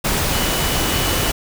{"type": "tone in noise", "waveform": "sine", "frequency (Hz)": 2960, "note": "F#7", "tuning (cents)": 0, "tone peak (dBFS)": -28, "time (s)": [0.32, 1.31], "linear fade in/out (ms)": 10, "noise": "pink", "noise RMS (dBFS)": -19, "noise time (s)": [0.04, 1.32], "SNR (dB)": -12, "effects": []}